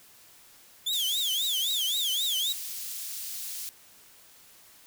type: tone with vibrato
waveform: 40% pulse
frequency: 3408 Hz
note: G#7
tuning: 44 cents sharp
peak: -25 dBFS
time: 0.86-2.53 s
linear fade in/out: 10 ms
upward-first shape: triangle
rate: 3.8 Hz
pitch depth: 240 cents each way
type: high-pass noise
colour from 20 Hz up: white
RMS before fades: -37 dBFS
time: 0.93-3.69 s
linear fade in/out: 0 ms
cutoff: 3700 Hz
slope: 12 dB/octave
effects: white hiss -55 dBFS RMS until 4.86 s